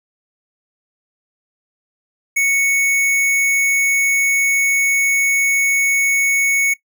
square tone, 2217 Hz, C#7, in tune, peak -14 dBFS, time 2.36-6.74 s, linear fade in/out 10 ms, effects noise-tail reverb RT60 0.1 s tail -19 dB re dry

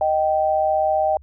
sine tone pair together, 622 / 777.3 Hz, D#5 / G5, -1 / -15 cents, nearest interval major third, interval 386 cents, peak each -19 dBFS, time 0.01-1.17 s, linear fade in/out 2 ms, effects added 70 Hz sine -43 dBFS peak until 1.22 s

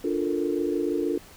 sine chord, Bb major seventh, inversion first, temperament equal, 293.7 / 349.2 / 440 / 466.2 Hz, D4 / F4 / A4 / Bb4, 0 / 0 / 0 / 0 cents, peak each -28 / -27 / -30 / -33 dBFS, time 0.04-1.18 s, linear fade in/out 5 ms, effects pink hiss -49 dBFS RMS until 1.36 s

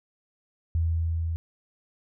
sine tone with level ramp, 82.41 Hz, E2, in tune, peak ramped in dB -21 to -26 dBFS, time 0.75-1.36 s, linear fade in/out 0 ms, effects none

